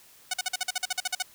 5% pulse tone bursts, 740 Hz, F#5, in tune, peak -14 dBFS, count 13, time 0.31-1.225 s, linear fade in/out 5 ms, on 27 ms, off 47 ms, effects white hiss -55 dBFS RMS until 1.34 s

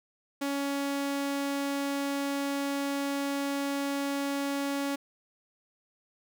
sawtooth tone, 280 Hz, C#4, 18 cents sharp, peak -25 dBFS, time 0.41-4.96 s, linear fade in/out 10 ms, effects none

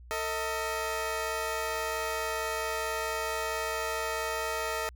15% pulse tone pair together, 450.1 / 632.9 Hz, A4 / D#5, +39 / +29 cents, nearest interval tritone, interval 590 cents, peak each -27 dBFS, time 0.11-4.89 s, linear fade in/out 0 ms, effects added 60 Hz sine -47 dBFS peak until 4.95 s

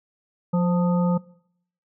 harmonic tone with a mistuned harmonic, 177.4 Hz, F3, 27 cents sharp, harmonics 1 / 3 / 5 / 7, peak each -18 / -28 / -32 / -35 dBFS, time 0.53-1.18 s, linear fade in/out 10 ms, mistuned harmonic 3, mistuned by -38 cents, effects noise-tail reverb RT60 0.7 s tail -22 dB re dry

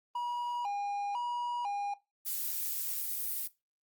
triangle tone with vibrato, 884 Hz, A5, 8 cents sharp, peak -30 dBFS, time 0.15-1.94 s, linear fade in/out 5 ms, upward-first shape square, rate 1 Hz, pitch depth 150 cents each way
violet noise, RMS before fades -35 dBFS, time 2.25-3.48 s, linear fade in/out 20 ms
effects noise-tail reverb RT60 0.2 s tail -17 dB re dry + Opus 24 kbps

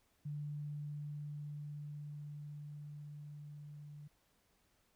sine tone with level ramp, 147.3 Hz, D3, 6 cents sharp, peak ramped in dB -39 to -49 dBFS, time 0.25-4.08 s, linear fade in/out 10 ms, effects pink hiss -75 dBFS RMS until 4.95 s

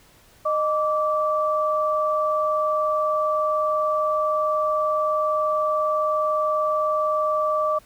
sine tone pair together, 616 / 1162.9 Hz, D#5 / D6, -17 / -17 cents, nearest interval major seventh, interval 1100 cents, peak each -22 dBFS, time 0.45-7.79 s, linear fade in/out 10 ms, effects pink hiss -54 dBFS RMS until 7.85 s

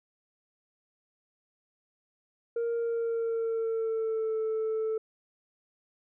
sine tone with pitch glide, 466.2 to 440 Hz, A#4 to A4, 0 to 0 cents, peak -25 dBFS, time 2.56-4.98 s, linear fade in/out 5 ms, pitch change -100 cents, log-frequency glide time 2.75-4.37 s, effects tanh soft clip ceiling -26 dBFS

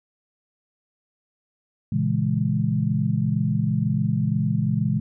sine chord, A# half-diminished seventh, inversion none, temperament equal, 116.54 / 138.59 / 164.81 / 207.7 Hz, A#2 / C#3 / E3 / G#3, 0 / 0 / 0 / 0 cents, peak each -25 dBFS, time 1.92-5 s, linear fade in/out 5 ms, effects none

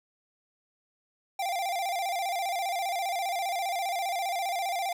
square tone with vibrato, 738 Hz, F#5, 5 cents flat, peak -29 dBFS, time 1.39-4.93 s, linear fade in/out 5 ms, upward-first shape square, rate 15 Hz, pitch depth 100 cents each way, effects none

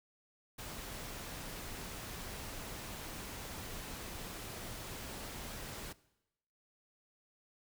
pink noise, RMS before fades -45 dBFS, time 0.58-5.93 s, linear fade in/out 10 ms, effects noise-tail reverb RT60 0.9 s tail -20 dB re dry

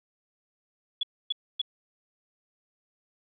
sine tone bursts, 3400 Hz, G#7, 40 cents sharp, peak -24 dBFS, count 3, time 1.01-1.616 s, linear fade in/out 5 ms, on 22 ms, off 270 ms, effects none

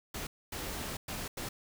pink noise bursts at uneven times, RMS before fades -39 dBFS, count 4, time 0.14-0.27 / 0.52-0.97 / 1.08-1.28 / 1.37-1.49 s, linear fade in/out 5 ms, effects none

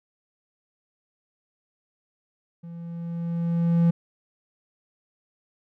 triangle tone with level ramp, 169.1 Hz, E3, 44 cents sharp, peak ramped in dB -35 to -13 dBFS, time 2.63-3.91 s, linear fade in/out 10 ms, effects none

